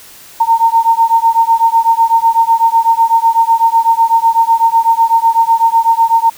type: beating tone pair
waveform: sine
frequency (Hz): 910 / 918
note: A#5 / A#5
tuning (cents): -42 / -27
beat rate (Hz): 8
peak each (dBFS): -10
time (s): 0.4-6.3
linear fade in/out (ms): 10
effects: white hiss -37 dBFS RMS until 6.37 s